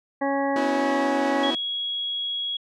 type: harmonic tone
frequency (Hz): 277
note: C#4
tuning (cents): -1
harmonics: 1 / 2 / 3 / 4 / 6 / 7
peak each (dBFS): -26 / -26 / -27 / -34 / -36 / -34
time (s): 0.21-1.51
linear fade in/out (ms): 10
type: chord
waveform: sawtooth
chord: B suspended fourth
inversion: none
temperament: equal with one note detuned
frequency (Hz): 246.9 / 322.8 / 370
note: B3 / E4 / F#4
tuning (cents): 0 / -36 / 0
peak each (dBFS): -27 / -25 / -30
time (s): 0.56-1.55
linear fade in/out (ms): 2
type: tone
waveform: sine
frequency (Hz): 3322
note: G#7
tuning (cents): 0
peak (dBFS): -25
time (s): 1.43-2.57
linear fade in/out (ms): 5
effects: low-pass 6000 Hz 12 dB/octave